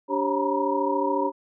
sine tone cluster, 288.9 / 389.4 / 543 / 933 / 967 Hz, D4 / G4 / C#5 / A#5 / B5, -28 / -12 / -36 / +1 / -37 cents, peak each -28 dBFS, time 0.08-1.32 s, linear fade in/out 50 ms, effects none

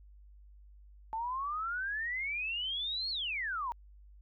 sine exponential two-way sweep, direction up then down, 870 to 4400 to 914 Hz, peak -33 dBFS, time 1.13-3.72 s, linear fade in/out 0 ms, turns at 3.1 s, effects added 50 Hz sine -53 dBFS peak until 4.21 s

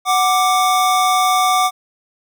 square tone pair together, 741.5 / 1177 Hz, F#5 / D6, +4 / +3 cents, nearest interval minor sixth, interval 799 cents, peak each -16 dBFS, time 0.05-1.71 s, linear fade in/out 50 ms, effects none

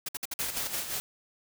white noise bursts, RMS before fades -34 dBFS, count 9, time 0.06-0.759 s, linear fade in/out 5 ms, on 27 ms, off 57 ms
white noise with tremolo, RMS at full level -32 dBFS, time 0.39-1 s, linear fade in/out 0 ms, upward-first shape sine, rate 5.8 Hz, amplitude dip 60%
effects none

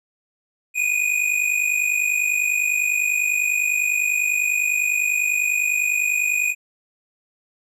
square tone pair together, 2447 / 2497 Hz, D#7 / D#7, -29 / +6 cents, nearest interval unison, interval 35 cents, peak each -22 dBFS, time 0.74-6.55 s, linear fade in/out 50 ms, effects low-pass 12000 Hz 12 dB/octave

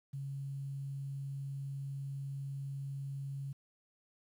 sine tone with quantisation, 138 Hz, C#3, 7 cents flat, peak -38 dBFS, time 0.13-3.53 s, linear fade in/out 10 ms, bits 11, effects none

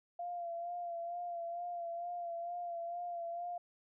sine tone with vibrato, 691 Hz, F5, 19 cents flat, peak -38 dBFS, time 0.19-3.58 s, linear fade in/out 5 ms, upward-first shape sine, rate 2.2 Hz, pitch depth 35 cents each way, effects none

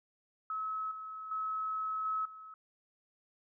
sine tone with level steps, 1289 Hz, E6, 39 cents flat, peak -34 / -41 / -33 / -31 / -47 dBFS, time 0.5-2.54 s, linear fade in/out 2 ms, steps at 0.91 / 1.31 / 2.05 / 2.25 s, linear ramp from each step 5 ms, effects none

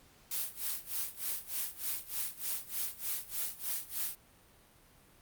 blue noise with tremolo, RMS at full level -34 dBFS, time 0.31-4.15 s, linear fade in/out 2 ms, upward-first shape sine, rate 3.3 Hz, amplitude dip 90%, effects pink hiss -62 dBFS RMS until 5.21 s + Opus 48 kbps

